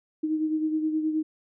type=beating tone pair; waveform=sine; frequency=311.1 / 320.6 Hz; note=D#4 / E4; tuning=0 / -48 cents; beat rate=9.5 Hz; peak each=-24 / -33 dBFS; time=0.23-1.23 s; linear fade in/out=10 ms; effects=none